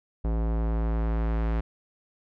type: tone with low-pass filter sweep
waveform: square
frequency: 55.7 Hz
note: A1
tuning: 22 cents sharp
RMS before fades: -26 dBFS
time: 0.24-1.61 s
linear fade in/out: 10 ms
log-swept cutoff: 770 to 2000 Hz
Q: 0.77
effects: none